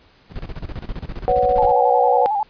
brown noise with tremolo, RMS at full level -27 dBFS, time 0.29-1.73 s, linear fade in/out 50 ms, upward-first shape square, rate 15 Hz, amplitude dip 80%
sine chord, B suspended second, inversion none, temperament equal, 493.9 / 554.4 / 740 Hz, B4 / C#5 / F#5, 0 / 0 / 0 cents, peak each -18 / -20 / -17 dBFS, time 1.28-2.26 s, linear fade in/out 0 ms
sine tone with vibrato, 830.6 Hz, G#5, in tune, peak -17 dBFS, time 1.58-2.43 s, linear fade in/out 2 ms, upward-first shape square, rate 11 Hz, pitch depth 59 cents each way
effects pink hiss -53 dBFS RMS until 2.49 s + resampled to 11025 Hz

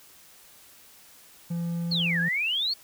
triangle tone, 170 Hz, F3, 46 cents flat, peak -25 dBFS, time 1.5-2.29 s, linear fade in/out 10 ms
sine exponential two-way sweep, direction down then up, 4523 to 1604 to 4523 Hz, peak -24 dBFS, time 1.91-2.74 s, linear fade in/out 10 ms, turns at 2.2 s
effects white hiss -53 dBFS RMS until 2.83 s

